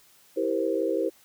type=chord; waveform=sine; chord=C dominant seventh; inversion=first; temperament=just; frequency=327 / 392.4 / 470.9 / 523.3 Hz; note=E4 / G4 / Bb4 / C5; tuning=-14 / +2 / +18 / 0 cents; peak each=-29 dBFS; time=0.36-1.1 s; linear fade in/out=20 ms; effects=white hiss -58 dBFS RMS until 1.24 s + high-pass 60 Hz 12 dB/octave